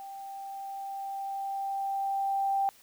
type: tone with level ramp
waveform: sine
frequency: 786 Hz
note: G5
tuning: 4 cents sharp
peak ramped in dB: -40 to -24 dBFS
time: 0-2.69 s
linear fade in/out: 0 ms
effects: white hiss -58 dBFS RMS until 2.82 s